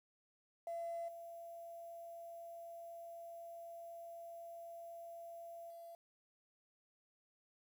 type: tone with level steps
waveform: sine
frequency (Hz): 677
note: E5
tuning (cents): +46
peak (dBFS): -39 / -48 / -50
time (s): 0.67-5.95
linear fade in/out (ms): 2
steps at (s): 1.08 / 5.7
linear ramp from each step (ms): 5
effects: tanh soft clip ceiling -37 dBFS + 11-bit